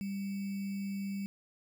sine tone with sample-and-hold, 197.5 Hz, G3, 13 cents sharp, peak -34 dBFS, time 0.01-1.26 s, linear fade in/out 0 ms, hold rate 2450 Hz, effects none

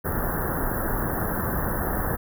pink band-stop noise, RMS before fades -26 dBFS, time 0.04-2.17 s, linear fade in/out 20 ms, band 1800 to 11000 Hz, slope 96 dB/octave, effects none

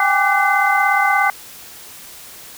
sine tone cluster, 781 / 818 / 1172 / 1510 / 2054 Hz, G5 / G#5 / D6 / F#6 / C7, -7 / -26 / -4 / +35 / -33 cents, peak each -19 dBFS, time 0-1.3 s, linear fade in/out 2 ms, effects white hiss -38 dBFS RMS until 2.57 s

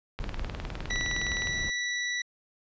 click train, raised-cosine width 0.3 ms, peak -20 dBFS, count 26, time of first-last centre 0.19-1.472 s, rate 19.5 Hz
brown noise, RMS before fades -36 dBFS, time 0.2-1.7 s, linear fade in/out 0 ms
sawtooth tone, 1957 Hz, B6, 16 cents flat, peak -25 dBFS, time 0.9-2.22 s, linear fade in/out 5 ms
effects resampled to 16000 Hz

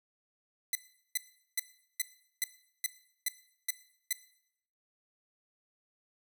5% pulse tone bursts, 2014 Hz, B6, 33 cents sharp, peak -18 dBFS, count 9, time 0.73-4.128 s, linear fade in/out 2 ms, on 22 ms, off 400 ms, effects noise-tail reverb RT60 0.7 s tail -17 dB re dry

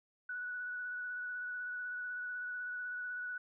sine tone with vibrato, 1476 Hz, F#6, 5 cents flat, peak -38 dBFS, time 0.29-3.38 s, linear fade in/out 5 ms, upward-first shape square, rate 16 Hz, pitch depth 12 cents each way, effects none

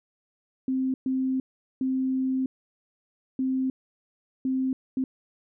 sine tone bursts at uneven times, 261.6 Hz, C4, in tune, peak -23 dBFS, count 6, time 0.68-0.94 / 1.06-1.4 / 1.81-2.46 / 3.39-3.7 / 4.45-4.73 / 4.97-5.04 s, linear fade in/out 2 ms, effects none

